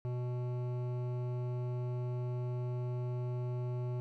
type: tone with hard clipping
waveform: sine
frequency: 123.47 Hz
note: B2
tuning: in tune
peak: -36 dBFS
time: 0.05-4 s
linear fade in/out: 0 ms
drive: 13 dB
effects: none